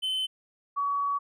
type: tone pair in turn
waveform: triangle / sine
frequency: 3057 / 1131.3 Hz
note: G7 / C#6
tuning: -44 / +35 cents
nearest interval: octave + perfect fourth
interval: 1721 cents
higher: first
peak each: -25 dBFS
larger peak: neither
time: 0.02-0.27 / 0.76-1.19 s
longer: second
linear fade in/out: 20 ms
effects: none